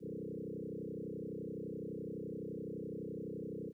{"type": "tone with frequency modulation", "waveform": "sine", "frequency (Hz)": 311.1, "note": "D#4", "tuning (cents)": 0, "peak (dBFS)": -40, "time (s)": [0, 3.73], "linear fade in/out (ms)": 50, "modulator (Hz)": 31.8, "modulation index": 5.4, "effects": ["13-bit"]}